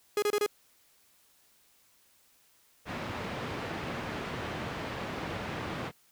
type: tone bursts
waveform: 45% pulse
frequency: 415.3 Hz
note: G#4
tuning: in tune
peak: -25 dBFS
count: 4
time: 0.17-0.463 s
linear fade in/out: 2 ms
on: 53 ms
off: 27 ms
type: band-pass noise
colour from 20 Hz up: pink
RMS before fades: -37 dBFS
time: 2.85-5.92 s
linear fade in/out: 50 ms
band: 100 to 2600 Hz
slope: 12 dB/octave
effects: white hiss -65 dBFS RMS until 6.11 s